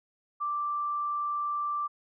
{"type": "tone", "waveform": "sine", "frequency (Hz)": 1174.7, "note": "D6", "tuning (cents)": 0, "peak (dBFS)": -28, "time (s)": [0.4, 1.88], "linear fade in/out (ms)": 20, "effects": []}